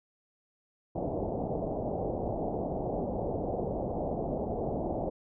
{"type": "low-pass noise", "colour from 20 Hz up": "white", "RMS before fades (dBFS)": -33, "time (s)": [0.95, 5.1], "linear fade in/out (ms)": 10, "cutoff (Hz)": 750, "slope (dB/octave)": 48, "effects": []}